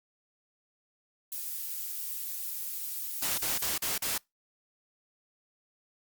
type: noise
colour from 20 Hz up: violet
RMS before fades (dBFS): -36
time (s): 1.32-3.7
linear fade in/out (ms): 2
type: noise bursts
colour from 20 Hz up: white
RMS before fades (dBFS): -31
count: 5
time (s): 3.22-4.18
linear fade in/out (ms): 5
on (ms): 160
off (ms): 40
effects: noise-tail reverb RT60 0.2 s tail -26 dB re dry + Opus 48 kbps